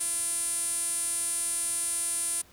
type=tone with band-pass filter; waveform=sawtooth; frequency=340 Hz; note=F4; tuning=46 cents flat; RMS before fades=-30 dBFS; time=0-2.42 s; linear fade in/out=10 ms; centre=9500 Hz; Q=9.6; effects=pink hiss -57 dBFS RMS until 2.52 s